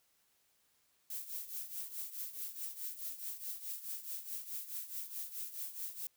violet noise with tremolo, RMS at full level -40 dBFS, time 1.1-6.07 s, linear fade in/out 2 ms, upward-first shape triangle, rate 4.7 Hz, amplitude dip 80%, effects white hiss -74 dBFS RMS until 6.16 s

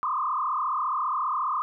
sine tone with frequency modulation, 1130 Hz, C#6, 33 cents sharp, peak -24 dBFS, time 0.03-1.62 s, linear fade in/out 0 ms, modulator 34.7 Hz, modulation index 3.5, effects none

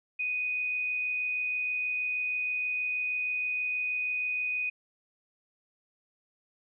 sine tone with amplitude modulation, 2489 Hz, D#7, in tune, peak -27 dBFS, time 0.19-4.7 s, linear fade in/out 10 ms, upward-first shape sine, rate 66.3 Hz, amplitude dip 25%, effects none

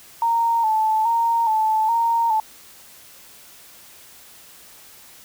sine tone with vibrato, 899 Hz, A5, 37 cents sharp, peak -16 dBFS, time 0.22-2.4 s, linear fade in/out 2 ms, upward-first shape square, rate 1.2 Hz, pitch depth 50 cents each way, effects white hiss -46 dBFS RMS until 5.24 s

